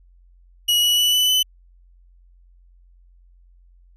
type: tone with pitch steps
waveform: 40% pulse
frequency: 2911 / 2936 / 2962 / 2988 / 3014 Hz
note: F#7 / F#7 / F#7 / F#7 / F#7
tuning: -29 / -14 / +1 / +16 / +31 cents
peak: -14 dBFS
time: 0.68-1.43 s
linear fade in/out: 10 ms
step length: 150 ms
effects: added 44 Hz sine -49 dBFS peak until 3.96 s + resampled to 32000 Hz